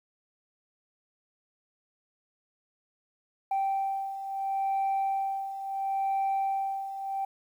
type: beating tone pair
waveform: sine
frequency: 780 / 780.73 Hz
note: G5 / G5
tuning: -9 / -7 cents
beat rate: 0.73 Hz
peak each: -32 / -27 dBFS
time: 3.51-7.25 s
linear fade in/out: 5 ms
effects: tanh soft clip ceiling -23 dBFS + 10-bit